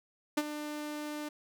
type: tone with ADSR envelope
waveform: sawtooth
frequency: 298.8 Hz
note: D4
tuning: 30 cents sharp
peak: -21 dBFS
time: 0.37-1.29 s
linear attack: 8 ms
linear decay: 42 ms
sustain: -12 dB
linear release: 9 ms
effects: none